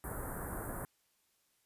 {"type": "band-stop noise", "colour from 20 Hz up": "pink", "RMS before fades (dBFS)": -41, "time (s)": [0.04, 0.85], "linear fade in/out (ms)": 0, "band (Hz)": [1700, 9000], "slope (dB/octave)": 48, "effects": ["white hiss -75 dBFS RMS until 1.65 s", "resampled to 32000 Hz"]}